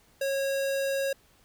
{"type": "tone", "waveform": "square", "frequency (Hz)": 547, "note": "C#5", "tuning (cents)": -23, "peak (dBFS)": -27, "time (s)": [0.21, 1.13], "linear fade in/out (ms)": 5, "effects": ["pink hiss -62 dBFS RMS until 1.44 s"]}